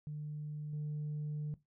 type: tone with level steps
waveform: sine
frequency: 150 Hz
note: D3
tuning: 37 cents sharp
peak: -38 / -34 dBFS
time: 0.07-1.54 s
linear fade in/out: 0 ms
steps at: 0.73 s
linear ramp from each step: 2 ms
effects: noise-tail reverb RT60 0.2 s tail -18 dB re dry + tanh soft clip ceiling -34 dBFS